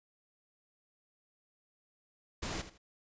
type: noise with echo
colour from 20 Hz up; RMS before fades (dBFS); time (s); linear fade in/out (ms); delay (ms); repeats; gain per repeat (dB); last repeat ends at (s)
pink; -38; 2.42-2.62; 10; 80; 2; -12; 2.78
effects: resampled to 16000 Hz